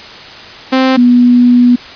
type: tone pair in turn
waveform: sawtooth / sine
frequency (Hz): 261.6 / 244.5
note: C4 / B3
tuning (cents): 0 / -17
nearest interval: minor second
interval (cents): 117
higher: first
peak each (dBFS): -3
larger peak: neither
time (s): 0.72-0.97 / 0.97-1.76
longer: second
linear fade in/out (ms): 10
effects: white hiss -30 dBFS RMS until 1.95 s + resampled to 11025 Hz